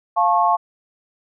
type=chord; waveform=sine; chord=F augmented; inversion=none; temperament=just; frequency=698.5 / 873.1 / 1091.3 Hz; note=F5 / A5 / C#6; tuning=0 / -14 / -27 cents; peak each=-18 dBFS; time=0.16-0.57 s; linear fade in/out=20 ms; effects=none